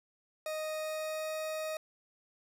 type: tone with pitch glide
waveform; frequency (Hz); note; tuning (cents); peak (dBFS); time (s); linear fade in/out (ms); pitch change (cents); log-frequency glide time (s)
40% pulse; 622.3 to 626.3; D#5 to D#5; 0 to +11; -34; 0.46-1.77; 2; +11; 0.8-1.34
effects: none